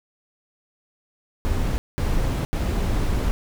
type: noise bursts at uneven times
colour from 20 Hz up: brown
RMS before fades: -22 dBFS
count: 3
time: 1.45-1.78 / 1.98-2.45 / 2.53-3.31 s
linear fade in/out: 0 ms
effects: none